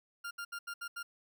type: tone bursts at uneven times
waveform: 40% pulse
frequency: 1400 Hz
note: F6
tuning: 4 cents sharp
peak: -38 dBFS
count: 6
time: 0.24-0.31 / 0.38-0.45 / 0.52-0.59 / 0.67-0.74 / 0.81-0.88 / 0.96-1.03 s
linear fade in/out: 10 ms
effects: none